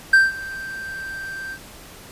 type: tone with ADSR envelope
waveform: triangle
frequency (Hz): 1568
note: G6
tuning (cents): 0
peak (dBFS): -6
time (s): 0.13-1.59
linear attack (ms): 6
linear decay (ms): 180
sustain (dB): -21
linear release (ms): 69
effects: pink hiss -42 dBFS RMS until 2.11 s + resampled to 32000 Hz